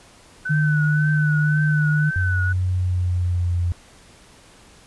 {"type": "tone with vibrato", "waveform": "sine", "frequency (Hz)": 1500, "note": "F#6", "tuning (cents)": 23, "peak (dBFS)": -23, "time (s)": [0.45, 2.53], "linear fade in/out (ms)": 10, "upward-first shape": "triangle", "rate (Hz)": 1.9, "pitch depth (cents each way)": 67}
{"type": "tone", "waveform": "sine", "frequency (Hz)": 151.4, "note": "D#3", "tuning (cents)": -47, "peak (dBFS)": -16, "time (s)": [0.49, 2.11], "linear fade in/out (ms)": 20}
{"type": "tone with pitch glide", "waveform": "sine", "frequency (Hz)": [91.6, 87.51], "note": ["F#2", "F2"], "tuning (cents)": [-17, 4], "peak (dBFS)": -18, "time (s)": [2.16, 3.72], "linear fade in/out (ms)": 0, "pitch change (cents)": -79, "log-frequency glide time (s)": [2.7, 3.56]}
{"effects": ["pink hiss -49 dBFS RMS until 4.86 s", "resampled to 24000 Hz"]}